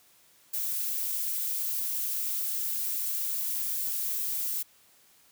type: noise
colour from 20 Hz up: violet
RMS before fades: -31 dBFS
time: 0.53-4.63 s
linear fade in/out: 10 ms
effects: white hiss -61 dBFS RMS until 5.31 s + high-pass 60 Hz 12 dB/octave